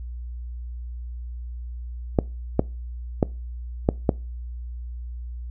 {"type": "clicks", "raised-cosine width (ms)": 2, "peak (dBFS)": -3, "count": 5, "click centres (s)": [2.188, 2.594, 3.228, 3.889, 4.092], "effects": ["noise-tail reverb RT60 0.3 s tail -23 dB re dry", "added 60 Hz sine -31 dBFS peak until 5.5 s"]}